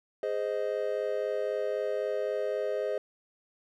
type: chord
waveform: triangle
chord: Ab major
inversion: none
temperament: just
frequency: 415.3 / 519.1 / 623 Hz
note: Ab4 / C5 / Eb5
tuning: 0 / -14 / +2 cents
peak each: -31 dBFS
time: 0.23-2.98 s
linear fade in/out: 2 ms
effects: none